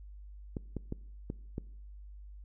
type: clicks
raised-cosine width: 3 ms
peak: -23 dBFS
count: 5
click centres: 0.568 / 0.767 / 0.924 / 1.301 / 1.581 s
effects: noise-tail reverb RT60 0.7 s tail -22 dB re dry + added 50 Hz sine -46 dBFS peak until 2.44 s